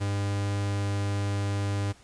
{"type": "tone", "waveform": "45% pulse", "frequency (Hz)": 100.7, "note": "G2", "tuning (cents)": 47, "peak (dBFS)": -26, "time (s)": [0, 1.93], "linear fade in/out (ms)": 20, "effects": ["pink hiss -56 dBFS RMS until 2.03 s", "resampled to 22050 Hz"]}